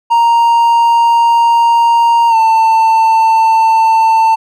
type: tone with pitch glide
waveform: triangle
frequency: 932.3 to 893.8 Hz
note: A#5 to A5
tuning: 0 to +27 cents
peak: -4 dBFS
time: 0.1-4.36 s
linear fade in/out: 20 ms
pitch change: -73 cents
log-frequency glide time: 2.29-2.36 s
effects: none